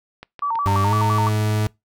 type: click train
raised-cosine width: 0.3 ms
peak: -20 dBFS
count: 6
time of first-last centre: 0.23-1.043 s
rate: 6.15 Hz
type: tone with vibrato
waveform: sine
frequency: 1024 Hz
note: C6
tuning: 38 cents flat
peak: -19 dBFS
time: 0.42-1.29 s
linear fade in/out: 5 ms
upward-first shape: square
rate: 5.9 Hz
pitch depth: 200 cents each way
type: tone with pitch glide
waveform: 40% pulse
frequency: 98 to 106.87 Hz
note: G2 to A2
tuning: 0 to -50 cents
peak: -17 dBFS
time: 0.66-1.67 s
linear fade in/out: 0 ms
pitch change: +150 cents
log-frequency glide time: 0.82-0.94 s
effects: noise-tail reverb RT60 0.2 s tail -24 dB re dry